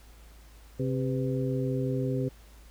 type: harmonic tone with a mistuned harmonic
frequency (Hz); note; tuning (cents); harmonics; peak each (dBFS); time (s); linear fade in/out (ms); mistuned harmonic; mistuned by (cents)
132.3; C3; +20; 1 / 2 / 3 / 4; -29 / -32 / -34 / -35; 0.79-2.29; 10; 4; -90
effects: added 54 Hz sine -50 dBFS peak until 2.7 s + pink hiss -58 dBFS RMS until 2.7 s